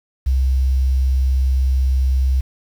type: tone with quantisation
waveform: sine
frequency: 65.41 Hz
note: C2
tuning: in tune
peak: -13 dBFS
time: 0.26-2.41 s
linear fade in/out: 10 ms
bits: 7
effects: none